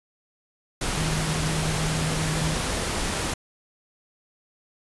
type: tone in noise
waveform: sine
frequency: 157.1 Hz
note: D#3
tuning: 17 cents sharp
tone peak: -26 dBFS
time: 0.97-2.55 s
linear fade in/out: 5 ms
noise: pink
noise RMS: -27 dBFS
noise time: 0.81-3.34 s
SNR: -2 dB
effects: resampled to 24000 Hz